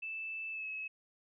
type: tone with pitch glide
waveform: sine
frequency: 2637 to 2578 Hz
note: E7 to E7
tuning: 0 to -39 cents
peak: -38 dBFS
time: 0.02-0.88 s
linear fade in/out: 10 ms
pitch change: -39 cents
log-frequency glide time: 0.51-0.67 s
effects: none